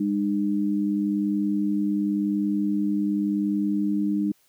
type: tone pair together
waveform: sine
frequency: 202.5 / 303.4 Hz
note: G#3 / D#4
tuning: -43 / -44 cents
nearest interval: perfect fifth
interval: 699 cents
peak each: -24 dBFS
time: 0-4.32 s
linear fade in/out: 5 ms
effects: white hiss -63 dBFS RMS until 4.48 s